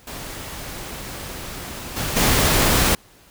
pink noise with level steps, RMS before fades -33 / -25 / -17 dBFS, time 0.07-2.95 s, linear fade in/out 2 ms, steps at 1.96 / 2.16 s, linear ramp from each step 10 ms, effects pink hiss -51 dBFS RMS until 3.3 s

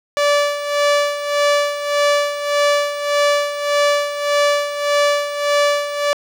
sawtooth tone with tremolo, 580 Hz, D5, 22 cents flat, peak -8 dBFS, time 0.17-6.13 s, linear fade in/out 0 ms, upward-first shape sine, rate 1.7 Hz, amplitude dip 70%, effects low-pass 7000 Hz 12 dB/octave + 7-bit

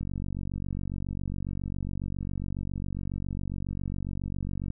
click train, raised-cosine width 5 ms, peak -21 dBFS, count 223, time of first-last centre 0.01-4.703 s, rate 47.3 Hz, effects none

